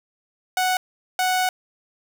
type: tone bursts at uneven times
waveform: sawtooth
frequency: 740 Hz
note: F#5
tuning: in tune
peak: -15 dBFS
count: 2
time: 0.57-0.77 / 1.19-1.49 s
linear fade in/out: 2 ms
effects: none